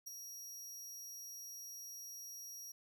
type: tone with ADSR envelope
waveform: sawtooth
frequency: 5680 Hz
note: F8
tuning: 28 cents sharp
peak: -40 dBFS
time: 0.06-2.72 s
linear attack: 14 ms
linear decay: 14 ms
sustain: -5 dB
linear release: 6 ms
effects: none